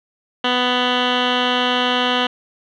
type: tone with low-pass filter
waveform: 10% pulse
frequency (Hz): 248.5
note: B3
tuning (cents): +11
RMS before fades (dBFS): -18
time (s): 0.44-2.27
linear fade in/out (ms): 5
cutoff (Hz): 2900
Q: 7.6
effects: none